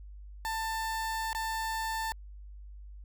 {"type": "tone with dropouts", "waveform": "30% pulse", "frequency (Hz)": 890, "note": "A5", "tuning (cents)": 20, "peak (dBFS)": -29, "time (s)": [0.45, 2.12], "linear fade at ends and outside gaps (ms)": 0, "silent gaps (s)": [1.33, 1.349], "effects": ["added 50 Hz sine -44 dBFS peak until 3.04 s"]}